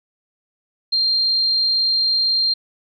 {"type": "tone", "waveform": "sine", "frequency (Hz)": 4186, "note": "C8", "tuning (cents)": 0, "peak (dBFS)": -15, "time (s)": [0.92, 2.54], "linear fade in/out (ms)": 10, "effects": []}